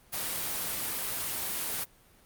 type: noise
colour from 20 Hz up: white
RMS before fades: -33 dBFS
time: 0.12-1.85 s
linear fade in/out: 20 ms
effects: pink hiss -60 dBFS RMS until 2.25 s + Opus 32 kbps